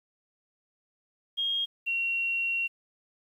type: tone pair in turn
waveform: sine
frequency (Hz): 3249 / 2740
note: G#7 / F7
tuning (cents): -39 / -34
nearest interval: minor third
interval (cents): 295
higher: first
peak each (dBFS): -26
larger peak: neither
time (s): 1.37-1.66 / 1.86-2.68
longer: second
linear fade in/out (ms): 20
effects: 10-bit